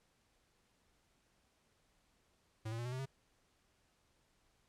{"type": "tone with pitch steps", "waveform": "square", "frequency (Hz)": [110, 114.54, 119.26, 124.19, 129.31, 134.65], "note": ["A2", "A#2", "A#2", "B2", "C3", "C#3"], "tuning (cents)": [0, -30, 40, 10, -20, -50], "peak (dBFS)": -40, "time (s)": [2.65, 3.058], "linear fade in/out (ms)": 10, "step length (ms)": 68, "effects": ["pink hiss -75 dBFS RMS until 4.68 s", "low-pass 10000 Hz 12 dB/octave"]}